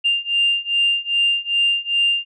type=beating tone pair; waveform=sine; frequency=2794 / 2796.5 Hz; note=F7 / F7; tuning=0 / +2 cents; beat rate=2.5 Hz; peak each=-19 / -18 dBFS; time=0.04-2.25 s; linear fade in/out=20 ms; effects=tanh soft clip ceiling -8 dBFS